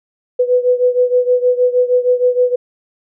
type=beating tone pair; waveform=sine; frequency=494.9 / 501.3 Hz; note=B4 / B4; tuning=+4 / +26 cents; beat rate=6.4 Hz; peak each=-12 / -15 dBFS; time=0.39-2.56 s; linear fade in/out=10 ms; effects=none